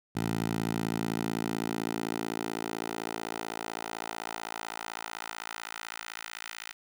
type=tone with high-pass filter sweep; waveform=10% pulse; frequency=55.8 Hz; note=A1; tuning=25 cents sharp; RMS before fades=-35 dBFS; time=0.15-6.73 s; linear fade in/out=20 ms; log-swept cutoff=130 to 1900 Hz; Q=1.1; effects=none